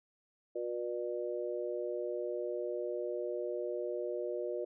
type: harmonic tone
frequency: 120 Hz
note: B2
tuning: 49 cents flat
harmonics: 3 / 4 / 5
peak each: -38 / -39 / -39 dBFS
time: 0.55-4.65 s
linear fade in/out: 10 ms
effects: none